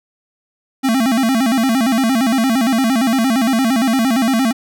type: tone with vibrato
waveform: square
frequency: 245 Hz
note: B3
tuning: 14 cents flat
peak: -13 dBFS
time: 0.83-4.53 s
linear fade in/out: 20 ms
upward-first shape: square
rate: 8.7 Hz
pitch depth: 150 cents each way
effects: none